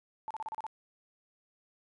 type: tone bursts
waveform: sine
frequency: 877 Hz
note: A5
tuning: 6 cents flat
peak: -35 dBFS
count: 7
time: 0.28-0.666 s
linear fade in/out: 0 ms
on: 26 ms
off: 34 ms
effects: resampled to 22050 Hz